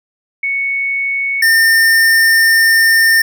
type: tone pair in turn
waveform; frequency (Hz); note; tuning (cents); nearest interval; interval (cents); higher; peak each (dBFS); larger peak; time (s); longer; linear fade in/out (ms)
sine / square; 2217 / 1810.1; C#7 / A6; 0 / +49; major third; 351; first; -14 / -8; second; 0.43-1.42 / 1.42-3.22; second; 5
effects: none